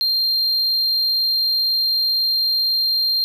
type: tone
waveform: triangle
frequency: 4186 Hz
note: C8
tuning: in tune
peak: -15 dBFS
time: 0.01-3.24 s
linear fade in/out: 0 ms
effects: none